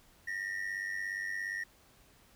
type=ring-modulated tone; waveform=triangle; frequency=1864.7 Hz; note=A#6; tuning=in tune; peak=-30 dBFS; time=0.27-1.64 s; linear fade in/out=10 ms; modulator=48.6 Hz; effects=pink hiss -63 dBFS RMS until 2.35 s